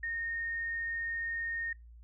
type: tone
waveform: sine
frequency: 1843 Hz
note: A#6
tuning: 20 cents flat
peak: -33 dBFS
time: 0.03-1.73 s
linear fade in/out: 5 ms
effects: noise-tail reverb RT60 0.2 s tail -25 dB re dry + added 58 Hz sine -50 dBFS peak until 2.03 s